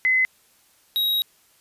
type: tone pair in turn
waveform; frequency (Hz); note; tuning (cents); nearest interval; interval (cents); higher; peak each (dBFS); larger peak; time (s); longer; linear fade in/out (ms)
sine / square; 2037 / 3815; C7 / A#7; -47 / +39; major seventh; 1086; second; -16 / -20; first; 0.05-0.25 / 0.96-1.22; second; 0
effects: white hiss -59 dBFS RMS until 1.6 s + resampled to 32000 Hz